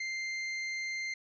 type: tone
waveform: 40% pulse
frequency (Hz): 2093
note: C7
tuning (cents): 0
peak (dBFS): -33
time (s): 0-1.14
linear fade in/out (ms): 5
effects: resampled to 16000 Hz